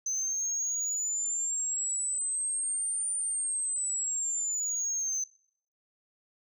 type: exponential two-way sweep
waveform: sine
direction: up then down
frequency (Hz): 6150 to 9110 to 6150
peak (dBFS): -27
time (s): 0.06-5.24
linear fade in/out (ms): 5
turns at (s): 3.11
effects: noise-tail reverb RT60 0.6 s tail -23 dB re dry + tanh soft clip ceiling -26 dBFS